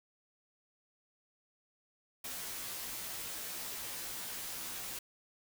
white noise with comb filter, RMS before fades -42 dBFS, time 2.24-4.99 s, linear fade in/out 5 ms, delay 14 ms, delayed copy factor -0.85, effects none

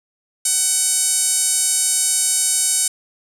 5% pulse tone with band-pass filter, 753 Hz, F#5, 30 cents sharp, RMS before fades -18 dBFS, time 0.45-2.88 s, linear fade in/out 5 ms, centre 9000 Hz, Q 2.5, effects none

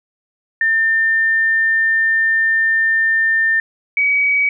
sine tone pair in turn, 1800 / 2268 Hz, A6 / C#7, +39 / +39 cents, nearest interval major third, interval 400 cents, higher second, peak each -12 dBFS, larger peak neither, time 0.61-3.6 / 3.97-4.49 s, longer first, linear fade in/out 2 ms, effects none

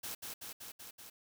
white noise with echo, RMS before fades -42 dBFS, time 0.03-0.15 s, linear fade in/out 10 ms, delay 190 ms, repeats 5, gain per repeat -2 dB, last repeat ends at 1.1 s, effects none

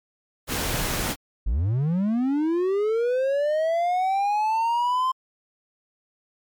pink noise, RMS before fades -26 dBFS, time 0.47-1.16 s, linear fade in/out 50 ms
triangle linear sweep, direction up, 43.38 to 1046.5 Hz, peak -18 dBFS, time 1.46-5.12 s, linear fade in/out 10 ms
effects MP3 96 kbps

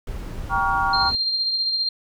brown noise, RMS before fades -31 dBFS, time 0.07-1.15 s, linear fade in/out 2 ms
sine chord, G half-diminished seventh, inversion none, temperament just, 784 / 940.8 / 1128.9 / 1411.2 Hz, G5 / Bb5 / Db6 / F6, 0 / +16 / +31 / +18 cents, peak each -24 dBFS, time 0.49-1.12 s, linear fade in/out 50 ms
sine tone with tremolo, 4186 Hz, C8, in tune, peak -18 dBFS, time 0.93-1.89 s, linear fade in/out 5 ms, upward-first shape triangle, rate 15 Hz, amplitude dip 45%
effects none

